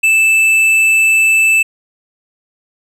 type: tone with tanh clipping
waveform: sine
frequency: 2637 Hz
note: E7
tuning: in tune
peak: -9 dBFS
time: 0.03-1.63 s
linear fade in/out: 10 ms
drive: 9 dB
effects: none